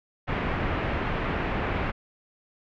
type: low-pass noise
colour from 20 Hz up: pink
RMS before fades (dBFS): -28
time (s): 0.27-1.92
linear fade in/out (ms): 20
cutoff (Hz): 2500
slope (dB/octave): 24
effects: none